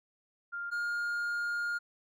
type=tone pair in turn; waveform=sine / triangle; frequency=1400 / 1416.3 Hz; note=F6 / F6; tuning=+4 / +24 cents; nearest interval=unison; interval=20 cents; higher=second; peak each=-35 / -29 dBFS; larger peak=second; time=0.52-0.71 / 0.71-1.79 s; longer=second; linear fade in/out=20 ms; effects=none